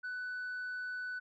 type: tone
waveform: sine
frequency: 1493 Hz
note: F#6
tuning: 15 cents sharp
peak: -35 dBFS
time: 0.03-1.2 s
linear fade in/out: 20 ms
effects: tanh soft clip ceiling -36 dBFS